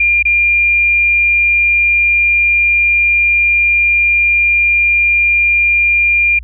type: tone with dropouts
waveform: sine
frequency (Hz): 2400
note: D7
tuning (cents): +37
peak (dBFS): -8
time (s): 0-6.39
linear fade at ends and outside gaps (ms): 5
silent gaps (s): 0.227-0.252
effects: added 60 Hz sine -27 dBFS peak until 6.43 s